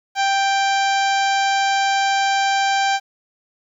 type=harmonic tone; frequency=786 Hz; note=G5; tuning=4 cents sharp; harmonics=1 / 2 / 3 / 4 / 5 / 6 / 7 / 8 / 9; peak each=-17 / -23 / -27 / -29 / -31 / -33 / -34 / -35 / -36 dBFS; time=0.15-3 s; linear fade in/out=50 ms; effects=9-bit